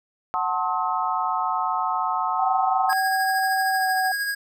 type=chord; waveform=sine; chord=F# diminished seventh; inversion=none; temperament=just; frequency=740 / 888 / 1065.6 / 1278.7 Hz; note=F#5 / A5 / C6 / Eb6; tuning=0 / +16 / +31 / +47 cents; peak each=-27 dBFS; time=0.34-2.93 s; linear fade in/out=0 ms
type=tone with pitch glide; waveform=sine; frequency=764 to 753.5 Hz; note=G5 to F#5; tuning=-45 to +31 cents; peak=-21 dBFS; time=2.39-4.12 s; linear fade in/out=5 ms; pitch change=-24 cents; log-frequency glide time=3.74-3.86 s
type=tone with tremolo; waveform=square; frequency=1642 Hz; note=G#6; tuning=20 cents flat; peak=-23 dBFS; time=2.89-4.35 s; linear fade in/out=10 ms; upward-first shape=sine; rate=13 Hz; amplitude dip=35%
effects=none